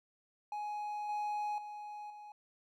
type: tone with level steps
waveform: triangle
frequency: 836 Hz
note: G#5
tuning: 11 cents sharp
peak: -35 / -32 / -41 / -46 dBFS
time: 0.52-2.32 s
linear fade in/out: 2 ms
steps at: 1.09 / 1.58 / 2.1 s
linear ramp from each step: 2 ms
effects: none